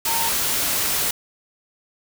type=tone in noise; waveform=sine; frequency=915 Hz; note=A#5; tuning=32 cents flat; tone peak=-25 dBFS; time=0.07-0.29 s; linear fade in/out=5 ms; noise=white; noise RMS=-22 dBFS; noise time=0.05-1.11 s; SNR=-6 dB; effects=none